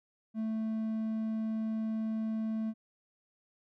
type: tone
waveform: triangle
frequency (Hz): 220.5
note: A3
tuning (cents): +4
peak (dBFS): -29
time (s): 0.34-2.74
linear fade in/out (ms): 50
effects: none